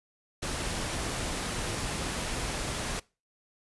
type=noise; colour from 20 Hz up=pink; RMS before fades=-33 dBFS; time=0.42-3 s; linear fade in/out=10 ms; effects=noise-tail reverb RT60 0.3 s tail -23 dB re dry + resampled to 24000 Hz